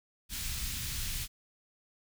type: band-stop noise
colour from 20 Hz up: pink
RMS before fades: -36 dBFS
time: 0.29-1.28 s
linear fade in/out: 50 ms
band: 110 to 2700 Hz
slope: 12 dB/octave
effects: none